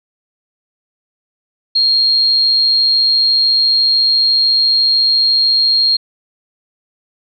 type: tone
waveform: sine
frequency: 4238 Hz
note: C8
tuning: 21 cents sharp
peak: -9 dBFS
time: 1.75-5.97 s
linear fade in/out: 10 ms
effects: none